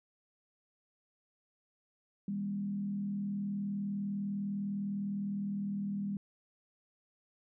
sine tone with frequency modulation, 200.2 Hz, G3, 37 cents sharp, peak -33 dBFS, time 2.28-6.17 s, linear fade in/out 2 ms, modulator 39.8 Hz, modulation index 0.46, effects none

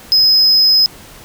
triangle tone, 5080 Hz, D#8, 35 cents sharp, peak -6 dBFS, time 0.12-0.86 s, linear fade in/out 0 ms, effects pink hiss -38 dBFS RMS until 1.24 s

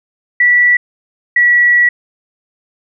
sine tone pair in turn, 1954 / 1937.1 Hz, B6 / B6, -19 / -34 cents, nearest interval unison, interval 15 cents, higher first, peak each -6 dBFS, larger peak neither, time 0.4-0.77 / 1.36-1.89 s, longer second, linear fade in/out 5 ms, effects none

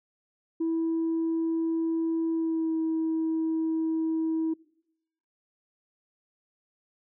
sine tone with pitch glide, 327.5 to 321.9 Hz, E4 to E4, -11 to -41 cents, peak -23 dBFS, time 0.6-4.54 s, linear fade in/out 10 ms, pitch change -30 cents, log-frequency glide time 2.32-2.76 s, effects noise-tail reverb RT60 0.8 s tail -24 dB re dry + tanh soft clip ceiling -22 dBFS

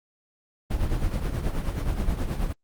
brown noise with tremolo, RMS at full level -23 dBFS, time 0.7-2.53 s, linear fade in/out 10 ms, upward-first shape triangle, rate 9.4 Hz, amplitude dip 65%, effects Opus 24 kbps

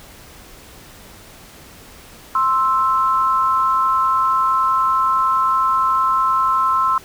sine tone pair together, 1049.2 / 1318.5 Hz, C6 / E6, +4 / 0 cents, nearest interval major third, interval 396 cents, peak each -16 / -17 dBFS, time 2.35-6.98 s, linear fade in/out 2 ms, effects pink hiss -42 dBFS RMS until 7.04 s

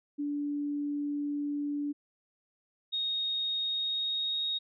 sine tone, 290.1 Hz, D4, 21 cents flat, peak -30 dBFS, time 0.18-1.93 s, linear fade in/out 20 ms
sine tone with pitch glide, 3729 to 3751 Hz, A#7 to A#7, 0 to +10 cents, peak -29 dBFS, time 2.92-4.59 s, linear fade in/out 20 ms, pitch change +10 cents, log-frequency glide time 3.61-4.44 s
effects none

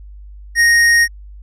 square tone, 1864.7 Hz, A#6, in tune, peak -9 dBFS, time 0.55-1.08 s, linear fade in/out 50 ms, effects added 50 Hz sine -33 dBFS peak until 1.42 s + low-pass 10000 Hz 12 dB/octave

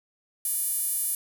sawtooth tone with high-pass filter, 588 Hz, D5, 2 cents sharp, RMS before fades -28 dBFS, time 0.45-1.15 s, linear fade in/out 2 ms, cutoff 11000 Hz, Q 3.4, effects none

